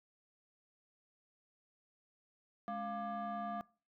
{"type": "tone with frequency modulation", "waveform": "sine", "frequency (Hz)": 698.5, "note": "F5", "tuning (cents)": 0, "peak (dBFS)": -36, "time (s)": [2.68, 3.61], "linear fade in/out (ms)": 0, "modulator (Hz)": 489, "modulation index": 1.1, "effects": ["noise-tail reverb RT60 0.4 s tail -24 dB re dry", "tanh soft clip ceiling -35 dBFS"]}